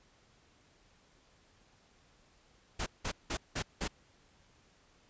pink noise bursts, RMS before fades -35 dBFS, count 5, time 2.79-3.88 s, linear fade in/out 10 ms, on 74 ms, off 180 ms, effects pink hiss -66 dBFS RMS until 5.09 s + resampled to 16000 Hz

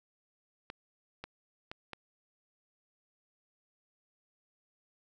clicks, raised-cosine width 0.3 ms, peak -25 dBFS, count 4, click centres 0.701 / 1.24 / 1.715 / 1.933 s, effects none

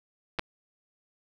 clicks, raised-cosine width 0.3 ms, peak -14 / -12 dBFS, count 2, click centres 0.388 / 0.394 s, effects none

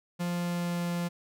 45% pulse tone with pitch glide, 174.7 to 173.39 Hz, F3 to F3, +1 to -12 cents, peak -29 dBFS, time 0.19-1.09 s, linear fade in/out 20 ms, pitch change -13 cents, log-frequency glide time 0.29-0.87 s, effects none

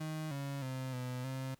35% pulse tone with pitch steps, 156.3 / 139.5 / 130.5 / 125.9 / 132 Hz, D#3 / C#3 / C3 / B2 / C3, +8 / +11 / -4 / +34 / +16 cents, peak -36 dBFS, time 0-1.55 s, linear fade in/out 10 ms, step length 310 ms, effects pink hiss -70 dBFS RMS until 1.59 s

